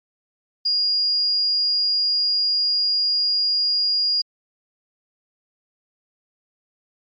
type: tone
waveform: sine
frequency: 4849 Hz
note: D#8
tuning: 45 cents flat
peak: -17 dBFS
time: 0.65-4.22 s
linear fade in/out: 10 ms
effects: MP3 32 kbps